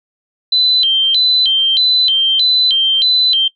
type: tone with vibrato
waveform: sine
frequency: 3554 Hz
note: A7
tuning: 17 cents sharp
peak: -9 dBFS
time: 0.52-3.48 s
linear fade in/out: 5 ms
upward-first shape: square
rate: 1.6 Hz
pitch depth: 210 cents each way
effects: noise-tail reverb RT60 0.1 s tail -18 dB re dry